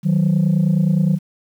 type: tone pair together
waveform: sine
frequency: 156.8 / 186.47 Hz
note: D#3 / F#3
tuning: +14 / +14 cents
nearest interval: minor third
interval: 300 cents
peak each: -14 dBFS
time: 0.03-1.19 s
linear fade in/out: 50 ms
effects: tanh soft clip ceiling -10 dBFS + 8-bit